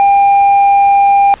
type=tone; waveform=triangle; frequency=799 Hz; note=G5; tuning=33 cents sharp; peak=-3 dBFS; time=0-1.34 s; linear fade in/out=0 ms; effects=pink hiss -37 dBFS RMS until 1.4 s + resampled to 8000 Hz